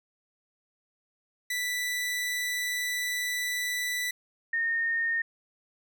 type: tone pair in turn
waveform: sawtooth / sine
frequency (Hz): 1975.5 / 1836.5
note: B6 / A#6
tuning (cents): 0 / -26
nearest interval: minor second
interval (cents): 126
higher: first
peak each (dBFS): -25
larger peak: neither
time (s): 1.5-4.11 / 4.53-5.22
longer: first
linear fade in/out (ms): 5
effects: none